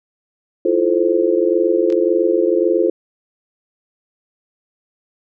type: chord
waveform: sine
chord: F major seventh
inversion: third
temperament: just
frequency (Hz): 327.4 / 349.2 / 436.5 / 523.8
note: E4 / F4 / A4 / C5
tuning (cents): -12 / 0 / -14 / +2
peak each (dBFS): -21 / -16 / -18 / -19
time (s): 0.65-2.9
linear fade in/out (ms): 5
type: clicks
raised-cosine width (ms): 0.2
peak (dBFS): -19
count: 2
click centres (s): 1.902 / 1.925
effects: none